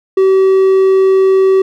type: tone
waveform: triangle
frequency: 382.4 Hz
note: G4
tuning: 43 cents flat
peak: -4 dBFS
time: 0.17-1.62 s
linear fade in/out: 5 ms
effects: none